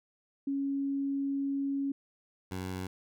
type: tone pair in turn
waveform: sine / 15% pulse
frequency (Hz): 276.9 / 92.75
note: C#4 / F#2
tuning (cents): -2 / +5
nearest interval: octave + perfect fifth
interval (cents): 1893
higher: first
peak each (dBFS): -29 / -29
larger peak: neither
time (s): 0.47-1.92 / 2.51-2.87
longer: first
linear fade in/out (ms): 5
effects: none